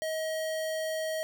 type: tone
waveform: square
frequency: 634 Hz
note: D#5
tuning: 32 cents sharp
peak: -31 dBFS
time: 0.02-1.23 s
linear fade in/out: 0 ms
effects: none